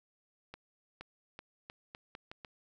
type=accelerating click train; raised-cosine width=0.3 ms; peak=-29 dBFS; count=8; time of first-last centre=0.54-2.448 s; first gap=470 ms; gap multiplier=0.81; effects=none